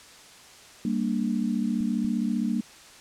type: chord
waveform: sine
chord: G minor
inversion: none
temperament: equal with one note detuned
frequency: 198.16 / 233.1 / 293.7 Hz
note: G3 / Bb3 / D4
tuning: +19 / 0 / 0 cents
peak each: -28 / -26 / -32 dBFS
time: 0.85-2.61 s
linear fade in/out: 2 ms
type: clicks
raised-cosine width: 5 ms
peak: -30 dBFS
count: 2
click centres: 1.807 / 2.047 s
effects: white hiss -49 dBFS RMS until 3 s + low-pass 8000 Hz 12 dB/octave